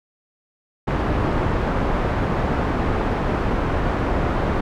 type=low-pass noise; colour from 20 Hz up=pink; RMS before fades=-21 dBFS; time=0.87-4.61 s; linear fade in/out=10 ms; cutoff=1300 Hz; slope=12 dB/octave; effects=none